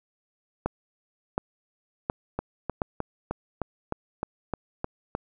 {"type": "two click trains", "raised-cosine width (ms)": 1, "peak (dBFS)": [-11, -14], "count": [4, 10], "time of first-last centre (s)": [[0.66, 2.818], [2.39, 5.151]], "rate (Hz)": [1.39, 3.26], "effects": []}